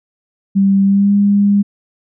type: tone with pitch glide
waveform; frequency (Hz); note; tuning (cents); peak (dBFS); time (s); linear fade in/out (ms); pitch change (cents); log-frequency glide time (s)
sine; 196 to 202.2; G3 to G#3; 0 to -46; -8; 0.55-1.63; 20; +54; 0.84-1.13
effects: none